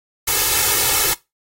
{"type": "noise with comb filter", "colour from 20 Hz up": "white", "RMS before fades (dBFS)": -17, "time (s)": [0.27, 1.14], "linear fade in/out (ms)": 10, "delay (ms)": 2.3, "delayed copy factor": 1, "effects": ["noise-tail reverb RT60 0.2 s tail -19 dB re dry", "AAC 48 kbps"]}